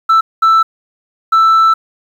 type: tone bursts at uneven times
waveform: sine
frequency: 1324 Hz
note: E6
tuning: 7 cents sharp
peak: -3 dBFS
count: 3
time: 0.09-0.21 / 0.42-0.63 / 1.32-1.74 s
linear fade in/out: 10 ms
effects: tanh soft clip ceiling -5 dBFS + 7-bit